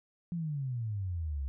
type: exponential sweep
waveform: sine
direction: down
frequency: 176.7 to 65.41 Hz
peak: -32 dBFS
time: 0.32-1.48 s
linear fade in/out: 0 ms
effects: none